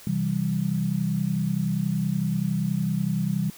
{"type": "chord", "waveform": "sine", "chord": "C major", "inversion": "none", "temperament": "equal with one note detuned", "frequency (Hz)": [130.81, 164.81, 195.43], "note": ["C3", "E3", "G3"], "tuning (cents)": [0, 0, -5], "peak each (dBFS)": [-29, -26, -26], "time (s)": [0.07, 3.5], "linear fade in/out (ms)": 2, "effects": ["white hiss -47 dBFS RMS until 3.57 s"]}